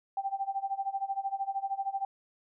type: tone with tremolo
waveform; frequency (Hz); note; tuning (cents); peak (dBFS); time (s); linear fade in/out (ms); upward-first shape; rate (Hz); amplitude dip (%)
sine; 784; G5; 0; -27; 0.17-2.05; 2; sine; 13; 90
effects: none